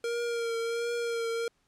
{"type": "tone with vibrato", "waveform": "square", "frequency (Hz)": 466.2, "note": "A#4", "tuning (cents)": 0, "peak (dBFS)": -30, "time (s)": [0.04, 1.48], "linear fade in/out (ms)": 2, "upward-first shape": "triangle", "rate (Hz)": 1.4, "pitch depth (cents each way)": 32, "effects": ["pink hiss -72 dBFS RMS until 1.67 s", "low-pass 9000 Hz 12 dB/octave"]}